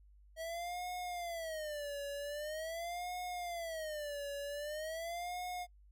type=tone with vibrato; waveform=square; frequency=640 Hz; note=D#5; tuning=49 cents sharp; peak=-40 dBFS; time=0.36-5.67 s; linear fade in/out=50 ms; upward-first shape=sine; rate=0.44 Hz; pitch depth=210 cents each way; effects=noise-tail reverb RT60 0.1 s tail -24 dB re dry + added 50 Hz sine -59 dBFS peak until 5.91 s